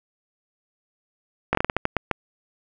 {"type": "slowing click train", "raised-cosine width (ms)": 0.5, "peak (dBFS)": -5, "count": 10, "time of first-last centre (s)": [1.53, 2.113], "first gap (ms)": 19, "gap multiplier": 1.29, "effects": []}